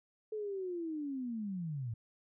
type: linear sweep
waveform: sine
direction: down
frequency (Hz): 437 to 107.1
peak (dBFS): -36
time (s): 0.32-1.94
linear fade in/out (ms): 5
effects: none